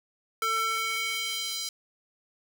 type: tone with high-pass filter sweep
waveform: square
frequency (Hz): 447.3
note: A4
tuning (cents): +28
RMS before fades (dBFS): -30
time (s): 0.42-1.69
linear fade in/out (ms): 2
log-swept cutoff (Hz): 1100 to 4500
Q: 2
effects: none